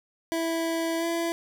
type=tone with pitch glide; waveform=25% pulse; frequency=329.6 to 335.7 Hz; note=E4 to E4; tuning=0 to +32 cents; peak=-22 dBFS; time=0.32-1.32 s; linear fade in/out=0 ms; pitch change=+32 cents; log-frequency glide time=0.98-1.05 s; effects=none